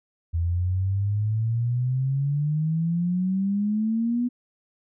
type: exponential sweep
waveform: sine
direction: up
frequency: 82.6 to 246.9 Hz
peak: -21 dBFS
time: 0.33-4.29 s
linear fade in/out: 20 ms
effects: none